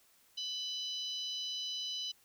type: harmonic tone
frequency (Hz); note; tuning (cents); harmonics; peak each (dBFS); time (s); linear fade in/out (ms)
996; B5; +14; 3 / 4 / 5 / 6; -39 / -41 / -47 / -49; 0.37-2.12; 10
effects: white hiss -67 dBFS RMS until 2.24 s